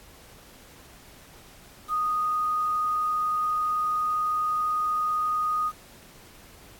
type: tone with quantisation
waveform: sine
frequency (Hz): 1239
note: D#6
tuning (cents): -8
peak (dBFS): -23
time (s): 1.88-5.72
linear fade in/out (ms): 50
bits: 8
effects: pink hiss -51 dBFS RMS until 6.79 s + AAC 64 kbps